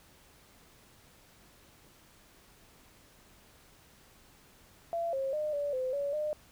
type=tone with pitch steps; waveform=sine; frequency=677 / 538 / 607 / 577 / 514 / 567 / 605 Hz; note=E5 / C5 / D#5 / D5 / C5 / C#5 / D#5; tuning=+46 / +48 / -43 / -31 / -31 / +39 / -49 cents; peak=-30 dBFS; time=4.93-6.33 s; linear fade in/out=0 ms; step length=200 ms; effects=pink hiss -60 dBFS RMS until 6.51 s